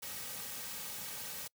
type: noise with comb filter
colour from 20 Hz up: white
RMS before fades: -43 dBFS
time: 0.02-1.48 s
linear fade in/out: 10 ms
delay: 2.9 ms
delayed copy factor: -0.7
effects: noise-tail reverb RT60 0.1 s tail -26 dB re dry